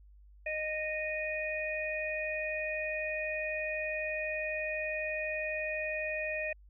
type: harmonic tone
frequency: 618 Hz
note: D#5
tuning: 12 cents flat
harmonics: 1 / 3 / 4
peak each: -36 / -39 / -36 dBFS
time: 0.46-6.53 s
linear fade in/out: 5 ms
effects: added 50 Hz sine -54 dBFS peak until 6.69 s